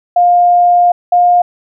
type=tone pair in turn; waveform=sine; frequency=706 / 708.9 Hz; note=F5 / F5; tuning=+19 / +26 cents; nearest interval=unison; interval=7 cents; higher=second; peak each=-5 dBFS; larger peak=neither; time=0.16-0.92 / 1.12-1.42 s; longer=first; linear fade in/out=5 ms; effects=none